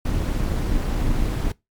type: noise with amplitude modulation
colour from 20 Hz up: brown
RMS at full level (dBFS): -19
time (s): 0.05-1.52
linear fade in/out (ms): 5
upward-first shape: sine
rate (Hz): 265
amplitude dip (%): 55
effects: noise-tail reverb RT60 0.2 s tail -22 dB re dry + MP3 96 kbps